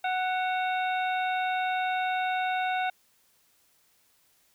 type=harmonic tone with a mistuned harmonic; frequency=740 Hz; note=F#5; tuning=in tune; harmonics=1 / 2 / 3 / 4 / 5; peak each=-27 / -33 / -37 / -39 / -41 dBFS; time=0.04-2.9 s; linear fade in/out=5 ms; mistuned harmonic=4; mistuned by=-140 cents; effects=white hiss -66 dBFS RMS until 4.54 s